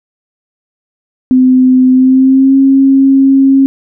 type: tone with pitch glide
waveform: sine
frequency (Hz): 256.4 to 270.4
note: C4 to C#4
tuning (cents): -35 to -43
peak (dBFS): -3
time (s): 1.31-3.66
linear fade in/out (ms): 0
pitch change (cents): +92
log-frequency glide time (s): 1.91-2.57
effects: none